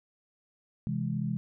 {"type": "chord", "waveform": "sine", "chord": "C augmented", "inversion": "none", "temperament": "equal", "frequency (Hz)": [130.81, 164.81, 207.7], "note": ["C3", "E3", "G#3"], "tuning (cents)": [0, 0, 0], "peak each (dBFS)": -33, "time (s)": [0.87, 1.37], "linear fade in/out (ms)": 0, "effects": []}